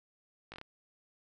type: slowing click train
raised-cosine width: 0.3 ms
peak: -29 dBFS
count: 5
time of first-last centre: 0.52-0.614 s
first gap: 18 ms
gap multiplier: 1.18
effects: none